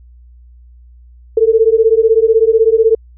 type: beating tone pair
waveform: sine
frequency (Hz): 440 / 456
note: A4 / A#4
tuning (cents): 0 / -38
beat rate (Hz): 16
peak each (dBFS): -10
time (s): 1.37-2.95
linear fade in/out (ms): 5
effects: added 60 Hz sine -38 dBFS peak until 3.17 s